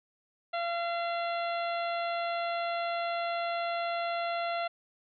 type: harmonic tone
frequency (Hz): 684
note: F5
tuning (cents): -36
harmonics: 1 / 2 / 3 / 4 / 5 / 6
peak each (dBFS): -31 / -37 / -41 / -43 / -45 / -47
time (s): 0.53-4.68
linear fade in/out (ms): 10
effects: none